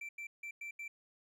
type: tone bursts at uneven times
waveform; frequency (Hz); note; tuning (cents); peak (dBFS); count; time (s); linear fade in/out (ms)
triangle; 2342; D7; -5; -40; 5; 0.01-0.09 / 0.18-0.27 / 0.43-0.51 / 0.61-0.71 / 0.79-0.88; 5
effects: none